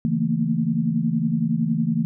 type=tone cluster; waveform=sine; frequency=141.6 / 165.6 / 223.8 / 234.6 Hz; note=C#3 / E3 / A3 / A#3; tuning=+37 / +8 / +30 / +11 cents; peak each=-29 / -23 / -23 / -26 dBFS; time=0.05-2.05 s; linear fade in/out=0 ms; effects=none